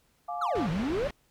sine chord, D diminished, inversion first, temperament just, 704.8 / 845.8 / 1174.7 Hz, F5 / Ab5 / D6, +16 / +31 / 0 cents, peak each -33 / -39 / -38 dBFS, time 0.28-0.67 s, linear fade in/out 10 ms
triangle exponential two-way sweep, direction down then up, 1462 to 150.2 to 609 Hz, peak -25 dBFS, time 0.41-1.08 s, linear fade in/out 10 ms, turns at 0.7 s
pink low-pass noise, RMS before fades -37 dBFS, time 0.55-1.11 s, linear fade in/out 5 ms, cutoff 3000 Hz, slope 12 dB/octave
effects pink hiss -68 dBFS RMS until 1.3 s

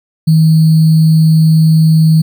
sine tone with sample-and-hold, 159.3 Hz, D#3, 41 cents sharp, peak -4 dBFS, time 0.27-2.22 s, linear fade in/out 10 ms, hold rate 4410 Hz, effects none

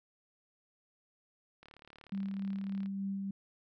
click train, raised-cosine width 0.3 ms, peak -38 dBFS, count 46, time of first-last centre 1.63-2.86 s, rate 36.6 Hz
sine tone with tremolo, 196 Hz, G3, in tune, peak -33 dBFS, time 2.12-3.31 s, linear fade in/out 5 ms, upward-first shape sine, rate 3.4 Hz, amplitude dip 25%
effects none

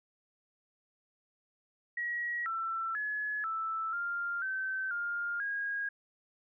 sine tone with pitch steps, 1909 / 1339 / 1699 / 1320 / 1397 / 1541 / 1408 / 1637 Hz, A#6 / E6 / G#6 / E6 / F6 / G6 / F6 / G#6, +41 / +27 / +39 / +2 / 0 / -30 / +14 / -25 cents, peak -32 dBFS, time 1.97-5.89 s, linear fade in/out 5 ms, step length 490 ms, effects none

